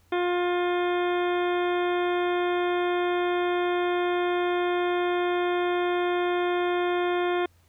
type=harmonic tone; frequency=354.1 Hz; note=F4; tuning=24 cents sharp; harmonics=1 / 2 / 3 / 4 / 5 / 6 / 7 / 9 / 10; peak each=-24 / -30 / -34 / -36 / -38 / -40 / -41 / -43 / -44 dBFS; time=0.12-7.46 s; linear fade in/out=5 ms; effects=added 86 Hz sine -59 dBFS peak until 7.68 s + pink hiss -65 dBFS RMS until 7.68 s